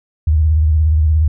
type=tone with vibrato; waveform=sine; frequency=77.78 Hz; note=D#2; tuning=in tune; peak=-9 dBFS; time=0.27-1.28 s; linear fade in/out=5 ms; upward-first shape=sine; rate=17 Hz; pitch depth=92 cents each way; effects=none